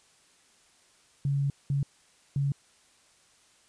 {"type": "tone bursts at uneven times", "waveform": "sine", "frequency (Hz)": 140, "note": "C#3", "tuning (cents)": 18, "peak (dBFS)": -24, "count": 3, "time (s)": [[1.25, 1.5], [1.7, 1.83], [2.36, 2.52]], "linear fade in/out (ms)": 2, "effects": ["white hiss -62 dBFS RMS until 3.68 s", "resampled to 22050 Hz"]}